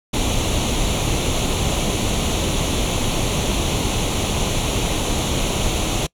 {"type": "noise with comb filter", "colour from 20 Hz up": "pink", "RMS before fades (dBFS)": -20, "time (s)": [0.13, 6.07], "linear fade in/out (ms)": 10, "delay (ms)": 0.3, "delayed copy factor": 0.65, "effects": ["noise-tail reverb RT60 0.1 s tail -24 dB re dry", "low-pass 10000 Hz 12 dB/octave"]}